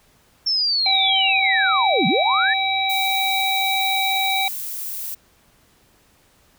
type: linear two-way sweep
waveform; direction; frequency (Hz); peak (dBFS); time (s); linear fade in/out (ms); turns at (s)
sine; down then up; 5430 to 150.8 to 1847; -17; 0.46-2.54; 10; 2.07
type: harmonic tone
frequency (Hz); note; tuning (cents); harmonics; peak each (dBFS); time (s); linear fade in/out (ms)
771; G5; -29; 1 / 3 / 5; -22 / -23 / -23; 0.86-4.48; 2
type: noise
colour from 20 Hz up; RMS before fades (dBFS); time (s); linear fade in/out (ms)
violet; -29; 2.89-5.15; 10
effects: pink hiss -57 dBFS RMS until 6.58 s